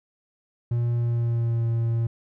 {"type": "tone with pitch glide", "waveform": "triangle", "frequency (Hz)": [118.9, 115.52], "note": ["A#2", "A#2"], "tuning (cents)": [35, -15], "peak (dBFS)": -19, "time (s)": [0.71, 2.07], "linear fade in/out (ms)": 5, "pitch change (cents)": -50, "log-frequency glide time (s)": [0.94, 1.67], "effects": []}